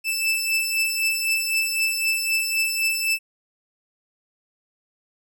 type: beating tone pair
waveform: sawtooth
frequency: 2637 / 2640.9 Hz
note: E7 / E7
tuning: 0 / +3 cents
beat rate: 3.9 Hz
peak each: -23 / -19 dBFS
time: 0.04-3.19 s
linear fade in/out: 50 ms
effects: none